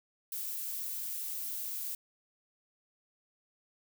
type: noise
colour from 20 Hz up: violet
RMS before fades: -38 dBFS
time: 0.32-1.95 s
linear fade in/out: 2 ms
effects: none